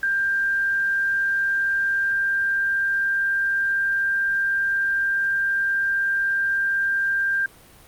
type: tone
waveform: sine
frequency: 1589 Hz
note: G6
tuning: 23 cents sharp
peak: -19 dBFS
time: 0.03-7.46 s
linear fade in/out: 2 ms
effects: pink hiss -49 dBFS RMS until 7.87 s + Opus 48 kbps